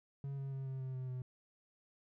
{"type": "tone with pitch steps", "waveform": "triangle", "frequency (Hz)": [138.59, 136.6, 134.64, 132.71, 130.81, 128.94, 127.09], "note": ["C#3", "C#3", "C3", "C3", "C3", "C3", "C3"], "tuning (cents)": [0, -25, 50, 25, 0, -25, -50], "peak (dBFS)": -37, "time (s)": [0.24, 1.22], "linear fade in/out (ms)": 2, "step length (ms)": 140, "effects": []}